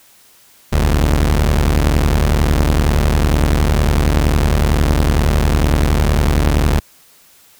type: tone pair together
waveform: sawtooth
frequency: 42.14 / 73.42 Hz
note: E1 / D2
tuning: +39 / 0 cents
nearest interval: minor seventh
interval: 961 cents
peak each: -10 dBFS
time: 0.72-6.8 s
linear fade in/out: 10 ms
effects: white hiss -48 dBFS RMS until 7.59 s